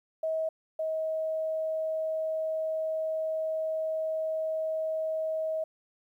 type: tone pair in turn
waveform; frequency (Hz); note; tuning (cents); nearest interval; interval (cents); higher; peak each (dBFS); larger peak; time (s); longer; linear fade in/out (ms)
sine; 639 / 635; D#5 / D#5; +46 / +35; unison; 11; first; -27 / -28; first; 0.23-0.49 / 0.79-5.64; second; 5
effects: 11-bit